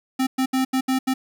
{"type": "tone bursts at uneven times", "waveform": "square", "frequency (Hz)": 261.6, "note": "C4", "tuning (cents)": 0, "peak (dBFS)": -19, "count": 6, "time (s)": [[0.19, 0.27], [0.38, 0.46], [0.53, 0.65], [0.73, 0.81], [0.88, 0.99], [1.07, 1.14]], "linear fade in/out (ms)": 10, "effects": ["9-bit"]}